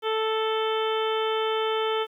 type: harmonic tone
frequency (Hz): 440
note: A4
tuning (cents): 0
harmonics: 1 / 2 / 3 / 4 / 5 / 6 / 7 / 8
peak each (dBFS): -25 / -31 / -31 / -40 / -39 / -42 / -34 / -39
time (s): 0.02-2.07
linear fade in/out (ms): 50
effects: 10-bit